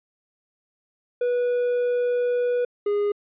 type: tone pair in turn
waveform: triangle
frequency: 488.7 / 410.9 Hz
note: B4 / G#4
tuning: -18 / -18 cents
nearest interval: minor third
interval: 300 cents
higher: first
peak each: -18 dBFS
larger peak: neither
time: 1.21-2.65 / 2.86-3.12 s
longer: first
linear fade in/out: 5 ms
effects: resampled to 8000 Hz